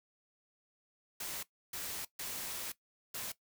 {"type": "noise bursts at uneven times", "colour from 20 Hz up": "white", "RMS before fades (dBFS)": -41, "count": 4, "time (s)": [[1.2, 1.43], [1.73, 2.05], [2.19, 2.72], [3.14, 3.32]], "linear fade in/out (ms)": 5, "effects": ["noise-tail reverb RT60 0.1 s tail -17 dB re dry"]}